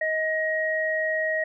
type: tone pair together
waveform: sine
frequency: 630 / 1887.9 Hz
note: D#5 / A#6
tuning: +21 / +21 cents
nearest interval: octave + perfect fifth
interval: 1900 cents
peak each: -26 / -25 dBFS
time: 0.01-1.44 s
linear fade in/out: 5 ms
effects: none